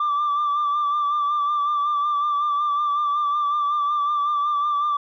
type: tone with vibrato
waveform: sine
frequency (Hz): 1174.7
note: D6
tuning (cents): 0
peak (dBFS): -17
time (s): 0-4.97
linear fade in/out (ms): 5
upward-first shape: sine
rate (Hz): 5.4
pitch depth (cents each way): 36
effects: tanh soft clip ceiling -17 dBFS